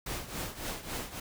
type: noise with tremolo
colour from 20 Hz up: pink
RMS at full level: -35 dBFS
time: 0.06-1.2 s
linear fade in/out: 5 ms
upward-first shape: triangle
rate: 3.6 Hz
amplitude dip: 80%
effects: none